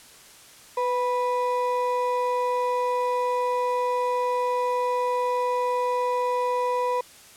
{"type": "ring-modulated tone", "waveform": "triangle", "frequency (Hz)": 740, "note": "F#5", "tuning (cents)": 0, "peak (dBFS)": -17, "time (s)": [0.77, 7.01], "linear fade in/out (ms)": 5, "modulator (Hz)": 242, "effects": ["white hiss -49 dBFS RMS until 7.36 s", "low-pass 11000 Hz 12 dB/octave"]}